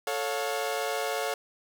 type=chord; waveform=sawtooth; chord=A augmented; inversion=none; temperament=equal with one note detuned; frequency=440 / 554.4 / 711.1 Hz; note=A4 / C#5 / E#5; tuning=0 / 0 / +31 cents; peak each=-29 dBFS; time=0.07-1.34 s; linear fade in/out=2 ms; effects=none